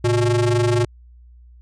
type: ring-modulated tone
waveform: square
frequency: 123.47 Hz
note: B2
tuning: in tune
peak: -13 dBFS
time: 0.04-0.85 s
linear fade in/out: 5 ms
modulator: 235 Hz
effects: added 60 Hz sine -43 dBFS peak until 1.61 s + resampled to 22050 Hz